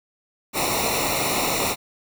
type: noise with comb filter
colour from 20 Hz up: pink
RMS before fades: -23 dBFS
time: 0.53-1.76 s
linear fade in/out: 50 ms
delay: 0.62 ms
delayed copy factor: -0.85
effects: none